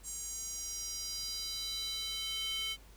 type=tone with high-pass filter sweep; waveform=square; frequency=440 Hz; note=A4; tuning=in tune; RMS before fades=-39 dBFS; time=0.03-2.77 s; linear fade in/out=50 ms; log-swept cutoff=7500 to 2800 Hz; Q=4.4; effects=added 50 Hz sine -54 dBFS peak until 2.96 s + pink hiss -61 dBFS RMS until 2.96 s